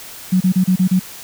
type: tone bursts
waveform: sine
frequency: 185 Hz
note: F#3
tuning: in tune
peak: -10 dBFS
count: 6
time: 0.32-0.996 s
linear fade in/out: 10 ms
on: 86 ms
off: 32 ms
effects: white hiss -35 dBFS RMS until 1.23 s

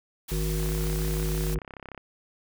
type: noise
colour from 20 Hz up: white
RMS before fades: -38 dBFS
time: 0.28-1.55 s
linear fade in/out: 10 ms
type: harmonic tone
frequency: 52.3 Hz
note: G#1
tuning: 13 cents sharp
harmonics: 1 / 3 / 5 / 7 / 9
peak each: -27 / -30 / -42 / -35 / -40 dBFS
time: 0.31-1.59 s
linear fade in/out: 10 ms
type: click train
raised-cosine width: 0.5 ms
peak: -25 dBFS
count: 47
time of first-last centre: 0.6-1.977 s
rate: 33.4 Hz
effects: none

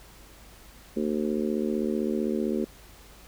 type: harmonic tone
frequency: 75.6 Hz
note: D#2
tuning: 49 cents flat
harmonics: 3 / 4 / 5 / 6 / 7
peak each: -28 / -32 / -30 / -35 / -37 dBFS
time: 0.96-2.65 s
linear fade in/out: 10 ms
effects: added 50 Hz sine -52 dBFS peak until 3.27 s + pink hiss -52 dBFS RMS until 3.27 s

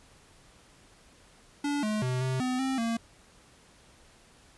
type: tone with pitch steps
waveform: square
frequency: 288 / 213.4 / 127.2 / 130 / 253.6 / 264.7 / 229.6 Hz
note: D4 / G#3 / C3 / C3 / B3 / C4 / A#3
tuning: -34 / +47 / -48 / -11 / +46 / +20 / -26 cents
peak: -28 dBFS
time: 1.64-2.97 s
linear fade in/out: 5 ms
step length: 190 ms
effects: pink hiss -58 dBFS RMS until 4.57 s + resampled to 24000 Hz

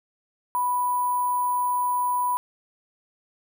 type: tone with sample-and-hold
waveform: sine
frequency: 987.8 Hz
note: B5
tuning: in tune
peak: -21 dBFS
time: 0.55-2.37 s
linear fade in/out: 0 ms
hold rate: 11025 Hz
effects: none

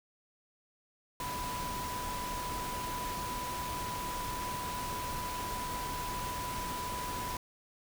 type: tone in noise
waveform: sine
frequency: 990 Hz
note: B5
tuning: 4 cents sharp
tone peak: -37 dBFS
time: 1.2-7.37 s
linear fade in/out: 2 ms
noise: pink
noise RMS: -40 dBFS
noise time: 1.2-7.37 s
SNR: 0 dB
effects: none

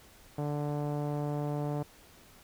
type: tone with low-pass filter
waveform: sawtooth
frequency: 146.83 Hz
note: D3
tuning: in tune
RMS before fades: -33 dBFS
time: 0.38-1.83 s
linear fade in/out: 5 ms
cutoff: 740 Hz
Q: 1.6
effects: pink hiss -57 dBFS RMS until 2.43 s

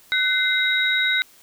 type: tone cluster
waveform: sine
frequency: 1507 / 2078 / 3810 Hz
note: F#6 / C7 / A#7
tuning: +31 / -12 / +37 cents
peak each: -22 dBFS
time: 0.12-1.22 s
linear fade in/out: 0 ms
effects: white hiss -52 dBFS RMS until 1.42 s

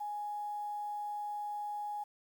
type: tone with quantisation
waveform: sine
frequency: 830.6 Hz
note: G#5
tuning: in tune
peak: -36 dBFS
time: 0-2.04 s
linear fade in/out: 10 ms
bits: 10
effects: none

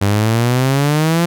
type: exponential sweep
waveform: sawtooth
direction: up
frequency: 98 to 174 Hz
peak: -8 dBFS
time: 0.01-1.26 s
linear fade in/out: 10 ms
effects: none

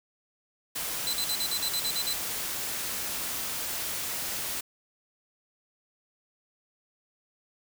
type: noise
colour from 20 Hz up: white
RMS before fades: -33 dBFS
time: 0.75-4.61 s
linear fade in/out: 10 ms
type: tone bursts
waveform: sawtooth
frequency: 4034 Hz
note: B7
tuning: 36 cents sharp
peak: -25 dBFS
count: 10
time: 1.07-2.129 s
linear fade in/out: 0 ms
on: 60 ms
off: 51 ms
effects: none

